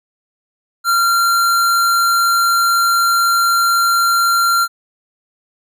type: tone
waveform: square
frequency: 1378 Hz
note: F6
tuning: 24 cents flat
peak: -12 dBFS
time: 0.84-4.68 s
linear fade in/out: 50 ms
effects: none